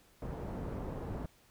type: low-pass noise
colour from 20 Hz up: pink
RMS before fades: -40 dBFS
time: 0.22-1.26 s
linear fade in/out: 2 ms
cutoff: 720 Hz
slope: 12 dB/octave
effects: pink hiss -65 dBFS RMS until 1.5 s